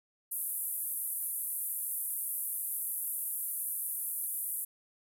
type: band-pass noise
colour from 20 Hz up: pink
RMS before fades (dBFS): -36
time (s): 0.31-4.65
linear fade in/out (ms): 10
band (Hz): 10000 to 14000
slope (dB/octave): 48
effects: none